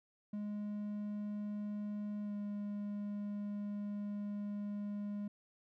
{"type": "tone with pitch glide", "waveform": "triangle", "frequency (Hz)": [207.7, 205.3], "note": ["G#3", "G#3"], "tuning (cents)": [0, -20], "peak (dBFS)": -36, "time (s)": [0.33, 5.28], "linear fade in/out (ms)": 5, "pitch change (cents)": -20, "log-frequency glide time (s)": [2.23, 2.33], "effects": []}